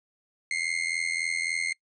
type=tone with amplitude modulation; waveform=40% pulse; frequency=2119 Hz; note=C7; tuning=21 cents sharp; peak=-22 dBFS; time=0.51-1.73 s; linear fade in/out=2 ms; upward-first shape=sine; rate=83.6 Hz; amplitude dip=90%; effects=noise-tail reverb RT60 0.1 s tail -24 dB re dry + resampled to 22050 Hz